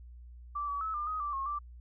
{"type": "tone with pitch steps", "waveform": "sine", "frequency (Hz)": [1166, 1141, 1298, 1197, 1257, 1169, 1084, 1172], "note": ["D6", "C#6", "E6", "D6", "D#6", "D6", "C#6", "D6"], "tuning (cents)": [-13, 50, -27, 33, 17, -8, -39, -4], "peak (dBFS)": -32, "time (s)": [0.55, 1.59], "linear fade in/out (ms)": 10, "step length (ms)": 130, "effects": ["added 60 Hz sine -47 dBFS peak until 1.8 s"]}